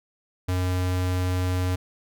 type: tone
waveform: square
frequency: 91.2 Hz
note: F#2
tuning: 24 cents flat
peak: -23 dBFS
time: 0.48-1.76 s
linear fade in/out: 10 ms
effects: none